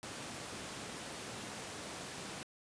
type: high-pass noise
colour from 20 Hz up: pink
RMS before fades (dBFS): -45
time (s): 0.03-2.43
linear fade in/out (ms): 0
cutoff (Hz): 140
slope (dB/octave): 12
effects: resampled to 22050 Hz